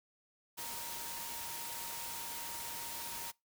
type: tone in noise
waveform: sine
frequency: 932.3 Hz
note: A#5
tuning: in tune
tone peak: -49 dBFS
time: 0.57-3.32 s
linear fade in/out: 20 ms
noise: white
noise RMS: -43 dBFS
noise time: 0.57-3.32 s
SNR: -9 dB
effects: noise-tail reverb RT60 0.2 s tail -23 dB re dry